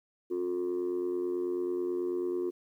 sine tone with amplitude modulation, 357.7 Hz, F4, 41 cents sharp, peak -24 dBFS, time 0.3-2.51 s, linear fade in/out 20 ms, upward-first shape sine, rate 89.2 Hz, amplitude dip 80%, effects tanh soft clip ceiling -25 dBFS + 11-bit

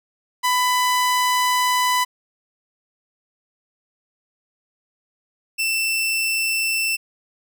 sawtooth tone pair in turn, 998 / 2672 Hz, B5 / E7, +18 / +23 cents, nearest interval octave + perfect fourth, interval 1705 cents, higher second, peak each -13 / -16 dBFS, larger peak first, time 0.43-2.05 / 5.58-6.97 s, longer first, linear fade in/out 20 ms, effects none

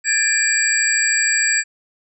sine tone cluster, 1657 / 1770 / 2382 / 4709 / 7670 Hz, G#6 / A6 / D7 / D8 / A#8, -4 / +10 / +24 / +4 / +48 cents, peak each -22 / -22 / -22 / -27 / -18 dBFS, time 0.04-1.64 s, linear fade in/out 50 ms, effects none

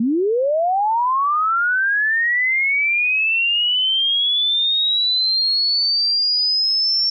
sine linear sweep, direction up, 213.8 to 5460 Hz, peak -15 dBFS, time 0-7.1 s, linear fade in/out 5 ms, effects none

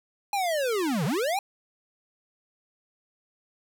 square linear two-way sweep, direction down then up, 830.6 to 130.81 to 830.6 Hz, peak -25 dBFS, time 0.33-1.39 s, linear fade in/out 2 ms, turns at 1.05 s, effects none

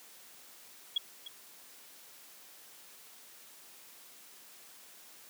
sine tone with echo, 3322 Hz, G#7, in tune, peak -26 dBFS, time 0.96-0.98 s, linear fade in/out 5 ms, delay 300 ms, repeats 1, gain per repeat -14 dB, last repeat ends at 1.28 s, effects white hiss -55 dBFS RMS until 5.29 s + high-pass 200 Hz 12 dB/octave

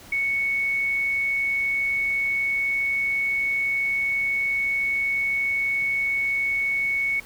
sine tone, 2217 Hz, C#7, in tune, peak -21 dBFS, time 0.12-7.2 s, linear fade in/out 5 ms, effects pink hiss -46 dBFS RMS until 7.25 s

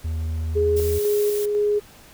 triangle tone, 80 Hz, D#2, 49 cents sharp, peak -21 dBFS, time 0.04-0.99 s, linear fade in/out 10 ms
sine tone with tremolo, 415.3 Hz, G#4, in tune, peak -17 dBFS, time 0.55-1.8 s, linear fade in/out 20 ms, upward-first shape square, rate 2 Hz, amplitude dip 30%
blue noise, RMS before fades -33 dBFS, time 0.76-1.46 s, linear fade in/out 10 ms
effects pink hiss -48 dBFS RMS until 2.13 s

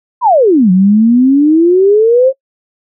sine exponential two-way sweep, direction down then up, 1046.5 to 179.6 to 543 Hz, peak -4 dBFS, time 0.21-2.33 s, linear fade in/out 50 ms, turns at 0.71 s, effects noise-tail reverb RT60 0.1 s tail -24 dB re dry

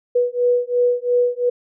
sine beating tone pair, 487.6 / 490.5 Hz, B4 / B4, -22 / -12 cents, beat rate 2.9 Hz, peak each -18 dBFS, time 0.15-1.5 s, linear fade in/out 10 ms, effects none

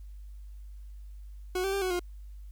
40% pulse tone with pitch steps, 367 / 388.3 / 395.6 / 370.7 / 354.8 Hz, F#4 / G4 / G4 / F#4 / F4, -14 / -16 / +16 / +3 / +27 cents, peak -27 dBFS, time 1.55-1.995 s, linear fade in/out 5 ms, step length 89 ms, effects added 50 Hz sine -42 dBFS peak until 2.51 s + white hiss -71 dBFS RMS until 2.51 s

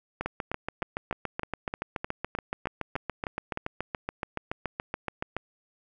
two click trains, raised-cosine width 0.5 ms, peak -15 / -16 dBFS, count 37 / 12, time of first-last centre 0.26-5.366 / 0.21-3.574 s, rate 7.05 / 3.27 Hz, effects none

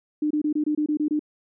sine tone bursts, 301.2 Hz, D4, 44 cents sharp, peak -20 dBFS, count 9, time 0.22-1.194 s, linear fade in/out 5 ms, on 86 ms, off 25 ms, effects none

